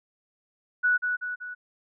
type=tone with echo; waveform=sine; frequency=1474 Hz; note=F#6; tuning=7 cents flat; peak=-19 dBFS; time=0.83-0.98 s; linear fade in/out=20 ms; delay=190 ms; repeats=3; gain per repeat=-5 dB; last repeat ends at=1.55 s; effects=none